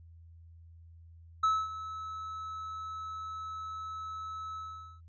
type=tone with ADSR envelope; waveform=triangle; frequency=1299 Hz; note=E6; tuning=26 cents flat; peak=-21 dBFS; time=1.43-5.01 s; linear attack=8 ms; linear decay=240 ms; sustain=-15 dB; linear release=450 ms; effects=added 83 Hz sine -51 dBFS peak until 5.08 s + resampled to 16000 Hz